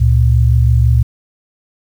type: tone pair together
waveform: sine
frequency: 70.45 / 116.54 Hz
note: C#2 / A#2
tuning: +29 / 0 cents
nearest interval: major sixth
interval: 871 cents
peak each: -10 dBFS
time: 0-1.03 s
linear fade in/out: 10 ms
effects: 7-bit